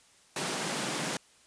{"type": "high-pass noise", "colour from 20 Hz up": "pink", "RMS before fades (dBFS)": -33, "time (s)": [0.36, 1.17], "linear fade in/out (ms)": 2, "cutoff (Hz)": 140, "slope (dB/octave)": 48, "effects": ["white hiss -61 dBFS RMS until 1.46 s", "resampled to 22050 Hz"]}